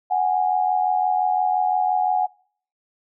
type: tone pair together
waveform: sine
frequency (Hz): 740 / 825.8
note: F#5 / G#5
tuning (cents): 0 / -10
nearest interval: major second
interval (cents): 190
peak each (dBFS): -19 / -22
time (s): 0.1-2.27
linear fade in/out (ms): 20
effects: noise-tail reverb RT60 0.6 s tail -26 dB re dry